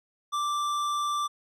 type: tone with tanh clipping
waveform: sine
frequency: 1174.7 Hz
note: D6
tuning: in tune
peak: -28 dBFS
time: 0.32-1.28 s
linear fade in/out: 20 ms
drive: 15 dB
effects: none